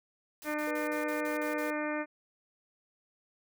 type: noise bursts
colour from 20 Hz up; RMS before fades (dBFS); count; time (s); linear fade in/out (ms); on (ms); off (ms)
white; -49; 8; 0.42-1.702; 0; 120; 46
type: harmonic tone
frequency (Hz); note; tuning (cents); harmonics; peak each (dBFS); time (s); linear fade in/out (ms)
301.1; D4; +43; 1 / 2 / 3 / 4 / 5 / 6 / 7 / 8; -35 / -36 / -42 / -42 / -42 / -41 / -44 / -45; 0.44-2.06; 50
type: tone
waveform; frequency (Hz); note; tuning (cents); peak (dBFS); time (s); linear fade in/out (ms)
sine; 487.4; B4; -23; -38; 0.67-1.71; 5
effects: none